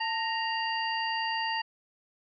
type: harmonic tone with a mistuned harmonic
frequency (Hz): 932.3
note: A#5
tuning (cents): 0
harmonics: 1 / 2 / 3 / 5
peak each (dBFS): -31 / -34 / -35 / -38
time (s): 0-1.62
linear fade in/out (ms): 10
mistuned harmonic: 1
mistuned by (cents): -73
effects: none